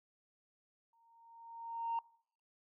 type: tone with exponential growth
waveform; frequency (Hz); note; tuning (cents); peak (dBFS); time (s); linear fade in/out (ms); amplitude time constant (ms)
sine; 923; A#5; -17; -31; 0.93-1.99; 2; 230
effects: noise-tail reverb RT60 0.6 s tail -24 dB re dry + tanh soft clip ceiling -30 dBFS